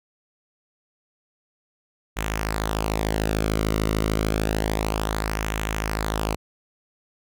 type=tone with flanger; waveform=sawtooth; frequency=53.4 Hz; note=G#1; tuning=49 cents sharp; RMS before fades=-25 dBFS; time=2.16-6.36 s; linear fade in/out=20 ms; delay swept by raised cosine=0.21 to 1.21 ms; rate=0.29 Hz; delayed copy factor=-0.6; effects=none